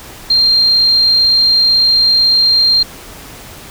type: tone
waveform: sine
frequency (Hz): 4186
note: C8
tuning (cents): 0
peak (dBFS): -7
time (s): 0.3-2.83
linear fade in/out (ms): 5
effects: pink hiss -33 dBFS RMS until 3.7 s